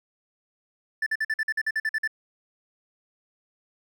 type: tone bursts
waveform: triangle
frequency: 1760 Hz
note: A6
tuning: in tune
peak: -21 dBFS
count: 12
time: 1.02-2.076 s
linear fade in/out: 5 ms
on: 44 ms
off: 48 ms
effects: none